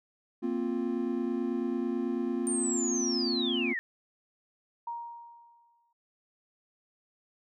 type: chord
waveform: triangle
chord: Bb suspended second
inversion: none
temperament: just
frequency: 233.1 / 262.2 / 349.6 Hz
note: Bb3 / C4 / F4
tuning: 0 / +4 / +2 cents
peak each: -31 dBFS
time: 0.42-3.74 s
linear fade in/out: 20 ms
type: linear sweep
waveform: sine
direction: down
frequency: 9010 to 1763 Hz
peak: -30 dBFS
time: 2.47-3.79 s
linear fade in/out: 0 ms
type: tone with exponential decay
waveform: sine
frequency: 939 Hz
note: A#5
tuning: 12 cents sharp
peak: -32 dBFS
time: 4.87-5.93 s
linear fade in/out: 5 ms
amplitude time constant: 230 ms
effects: none